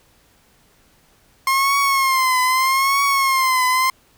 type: tone with vibrato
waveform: 30% pulse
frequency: 1064 Hz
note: C6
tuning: 29 cents sharp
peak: -12 dBFS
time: 1.47-3.9 s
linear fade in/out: 2 ms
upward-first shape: triangle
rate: 0.8 Hz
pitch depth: 95 cents each way
effects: pink hiss -56 dBFS RMS until 4.17 s